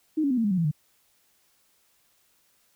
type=tone with pitch steps; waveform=sine; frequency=311.1 / 280.4 / 252.7 / 227.7 / 205.2 / 184.98 / 166.71 / 150.25 Hz; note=D#4 / C#4 / B3 / A#3 / G#3 / F#3 / E3 / D3; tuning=0 / +20 / +40 / -40 / -21 / 0 / +20 / +40 cents; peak=-21 dBFS; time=0.17-0.714 s; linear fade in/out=10 ms; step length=68 ms; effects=white hiss -66 dBFS RMS until 2.75 s